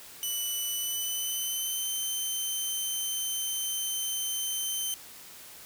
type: tone with pitch glide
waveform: 10% pulse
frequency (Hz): 2980 to 3089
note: F#7 to G7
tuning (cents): +12 to -26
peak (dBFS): -22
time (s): 0.23-4.94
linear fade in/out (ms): 0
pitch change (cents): +62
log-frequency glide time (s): 0.77-1.91
effects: white hiss -48 dBFS RMS until 5.65 s